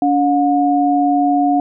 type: tone pair together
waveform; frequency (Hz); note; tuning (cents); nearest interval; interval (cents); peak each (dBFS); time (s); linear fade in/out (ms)
sine; 285.6 / 719.7; D4 / F#5; -48 / -48; octave + major third; 1600; -14; 0.02-1.6; 2
effects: none